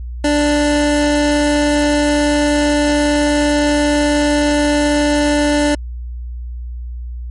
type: tone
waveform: 25% pulse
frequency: 293.7 Hz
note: D4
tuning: in tune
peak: -8 dBFS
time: 0.24-5.75 s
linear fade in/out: 5 ms
effects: added 60 Hz sine -23 dBFS peak until 7.3 s + MP3 48 kbps